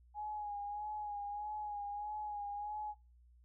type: tone with vibrato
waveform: sine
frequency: 830.6 Hz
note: G#5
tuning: in tune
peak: -39 dBFS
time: 0.14-2.95 s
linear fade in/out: 50 ms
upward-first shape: sine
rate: 1.6 Hz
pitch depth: 35 cents each way
effects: noise-tail reverb RT60 0.3 s tail -23 dB re dry + added 60 Hz sine -61 dBFS peak until 3.44 s